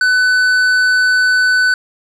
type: tone with tanh clipping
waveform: triangle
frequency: 1500 Hz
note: F#6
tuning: 23 cents sharp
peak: -11 dBFS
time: 0.01-1.74 s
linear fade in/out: 2 ms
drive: 13 dB
effects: none